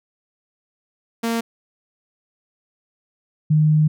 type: tone pair in turn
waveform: sawtooth / sine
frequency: 230.1 / 153.57 Hz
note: A#3 / D#3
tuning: -22 / -22 cents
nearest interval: perfect fifth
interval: 700 cents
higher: first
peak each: -16 / -12 dBFS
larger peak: second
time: 1.23-1.41 / 3.5-3.88 s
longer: second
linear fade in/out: 10 ms
effects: none